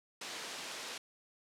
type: band-pass noise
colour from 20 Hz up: white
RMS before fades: -44 dBFS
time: 0.21-0.98 s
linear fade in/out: 5 ms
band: 240 to 5400 Hz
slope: 12 dB/octave
effects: low-pass 12000 Hz 12 dB/octave